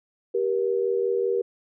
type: tone pair together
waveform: sine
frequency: 390.5 / 475.6 Hz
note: G4 / A#4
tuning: -7 / +35 cents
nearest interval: minor third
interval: 342 cents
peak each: -24 dBFS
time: 0.34-1.42 s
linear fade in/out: 10 ms
effects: none